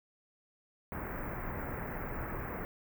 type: band-stop noise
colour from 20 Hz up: pink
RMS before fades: -39 dBFS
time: 0.92-2.65 s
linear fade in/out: 0 ms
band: 2100 to 16000 Hz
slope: 48 dB/octave
effects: none